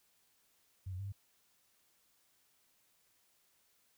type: tone with pitch steps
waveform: sine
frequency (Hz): 94.3 / 91.2 / 98.7 / 99.4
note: F#2 / F#2 / G2 / G2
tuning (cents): +33 / -24 / +12 / +25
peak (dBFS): -39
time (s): 0.86-1.124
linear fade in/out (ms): 10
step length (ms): 66
effects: white hiss -73 dBFS RMS until 3.97 s